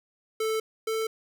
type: tone pair in turn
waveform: square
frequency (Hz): 440 / 443.3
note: A4 / A4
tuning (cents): 0 / +13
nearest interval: unison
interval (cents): 13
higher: second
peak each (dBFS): -26 / -27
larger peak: first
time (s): 0.4-0.6 / 0.87-1.07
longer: neither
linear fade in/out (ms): 5
effects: none